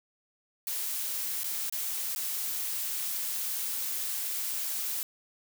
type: noise with dropouts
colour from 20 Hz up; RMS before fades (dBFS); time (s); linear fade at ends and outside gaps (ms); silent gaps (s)
blue; -33; 0.67-5.03; 1; 1.434-1.442 / 1.697-1.724 / 2.15-2.16
effects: none